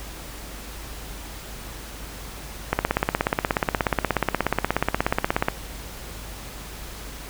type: click train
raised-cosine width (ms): 0.5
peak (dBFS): -4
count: 47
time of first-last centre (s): 2.73-5.484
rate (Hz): 16.7
effects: added 51 Hz sine -38 dBFS peak until 7.29 s + pink hiss -39 dBFS RMS until 7.29 s